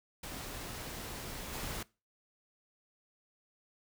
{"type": "noise with level steps", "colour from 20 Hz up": "pink", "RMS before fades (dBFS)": [-43, -40], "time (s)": [0.23, 1.83], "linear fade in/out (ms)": 5, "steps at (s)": 1.52, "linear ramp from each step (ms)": 20, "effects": ["noise-tail reverb RT60 0.3 s tail -22 dB re dry"]}